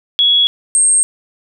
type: tone pair in turn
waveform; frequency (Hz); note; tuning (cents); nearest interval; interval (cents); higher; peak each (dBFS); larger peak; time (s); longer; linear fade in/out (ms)
sine; 3354 / 8469; G#7 / C9; +16 / +20; octave + major third; 1604; second; -8; neither; 0.19-0.47 / 0.75-1.03; neither; 0
effects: none